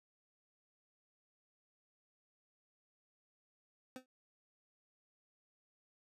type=tone with exponential decay; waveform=25% pulse; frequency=257.1 Hz; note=C4; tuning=30 cents flat; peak=-38 dBFS; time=3.96-4.06 s; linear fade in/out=1 ms; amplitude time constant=20 ms; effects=noise-tail reverb RT60 0.1 s tail -21 dB re dry + resampled to 32000 Hz